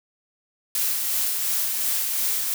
blue noise with tremolo, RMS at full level -23 dBFS, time 0.75-2.54 s, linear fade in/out 2 ms, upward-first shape sine, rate 2.8 Hz, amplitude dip 30%, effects none

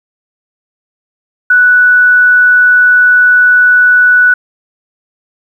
sine tone, 1480 Hz, F#6, in tune, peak -3 dBFS, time 1.5-4.34 s, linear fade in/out 5 ms, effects 7-bit

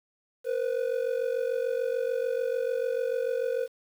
triangle ring-modulated tone, 493.9 Hz, B4, in tune, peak -21 dBFS, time 0.44-3.68 s, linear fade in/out 50 ms, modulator 23.4 Hz, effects 9-bit

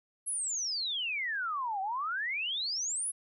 sine exponential two-way sweep, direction down then up, 11110 to 749 to 11110 Hz, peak -31 dBFS, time 0.26-3.12 s, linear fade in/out 20 ms, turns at 1.81 s, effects none

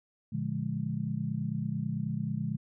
sine chord, Bb dominant seventh, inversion none, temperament just, 116.54 / 145.68 / 174.81 / 209.8 Hz, Bb2 / D3 / F3 / Ab3, 0 / -14 / +2 / +18 cents, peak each -37 / -34 / -37 / -35 dBFS, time 0.32-2.57 s, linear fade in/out 10 ms, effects none

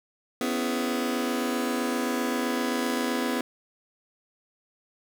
sawtooth chord, C# minor seventh, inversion third, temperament just, 249.5 / 277.2 / 332.6 / 415.8 Hz, B3 / C#4 / E4 / G#4, +18 / 0 / +16 / +2 cents, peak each -24 / -29 / -29 / -30 dBFS, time 0.41-3.41 s, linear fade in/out 2 ms, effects none

